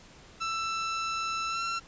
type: tone with pitch glide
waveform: sawtooth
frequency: 1329 to 1355.4 Hz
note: E6 to E6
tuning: +14 to +48 cents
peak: -26 dBFS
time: 0.4-1.8 s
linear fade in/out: 20 ms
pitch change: +34 cents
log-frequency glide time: 1.48-1.62 s
effects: pink hiss -53 dBFS RMS until 1.87 s + resampled to 16000 Hz